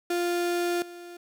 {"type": "tone with level steps", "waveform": "35% pulse", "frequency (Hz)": 349.2, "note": "F4", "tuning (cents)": 0, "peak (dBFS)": [-23, -39], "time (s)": [0.1, 1.17], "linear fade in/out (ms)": 5, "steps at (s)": 0.82, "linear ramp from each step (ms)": 2, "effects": []}